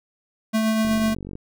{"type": "tone with tremolo", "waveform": "square", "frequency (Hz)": 220, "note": "A3", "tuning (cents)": 0, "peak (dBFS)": -18, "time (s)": [0.53, 1.15], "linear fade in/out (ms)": 20, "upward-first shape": "triangle", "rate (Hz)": 8.1, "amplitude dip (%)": 30}
{"type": "click train", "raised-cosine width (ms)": 3, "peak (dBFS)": -22, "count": 25, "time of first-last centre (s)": [0.85, 1.354], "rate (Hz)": 47.6}
{"effects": []}